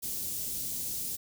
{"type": "band-stop noise", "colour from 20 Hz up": "white", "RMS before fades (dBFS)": -35, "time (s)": [0.02, 1.17], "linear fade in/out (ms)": 20, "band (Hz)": [290, 5700], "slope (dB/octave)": 12, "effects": []}